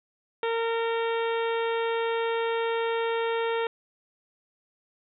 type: harmonic tone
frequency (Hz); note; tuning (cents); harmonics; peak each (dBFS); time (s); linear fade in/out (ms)
458.7; A#4; -28; 1 / 2 / 3 / 4 / 5 / 6 / 7 / 8; -26 / -32 / -36 / -38 / -40 / -42 / -43 / -44; 0.43-3.67; 2
effects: none